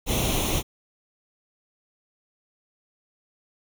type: noise with comb filter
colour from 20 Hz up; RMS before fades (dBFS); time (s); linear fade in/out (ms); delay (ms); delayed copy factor
pink; -24; 0.06-0.63; 50; 0.31; +0.75
effects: none